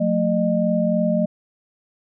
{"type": "tone cluster", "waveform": "sine", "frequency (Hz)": [180.7, 224.1, 610], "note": ["F#3", "A3", "D#5"], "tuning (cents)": [-41, 32, -34], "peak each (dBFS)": -21, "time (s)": [0, 1.26], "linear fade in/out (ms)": 10, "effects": []}